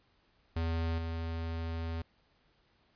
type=tone with level steps; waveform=square; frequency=82.41 Hz; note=E2; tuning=in tune; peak=-31 / -35 dBFS; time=0.56-2.02 s; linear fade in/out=5 ms; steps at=0.98 s; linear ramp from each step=5 ms; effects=pink hiss -70 dBFS RMS until 2.95 s + resampled to 11025 Hz